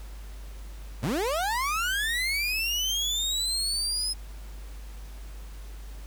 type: linear sweep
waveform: 30% pulse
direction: up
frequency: 87.31 to 5140 Hz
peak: -23 dBFS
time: 1.02-4.14 s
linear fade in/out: 20 ms
effects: added 50 Hz sine -38 dBFS peak until 6.06 s + pink hiss -52 dBFS RMS until 6.06 s